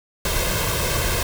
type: noise with comb filter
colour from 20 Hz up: pink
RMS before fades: -22 dBFS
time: 0.25-1.23 s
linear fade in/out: 2 ms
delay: 1.9 ms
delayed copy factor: +0.65
effects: none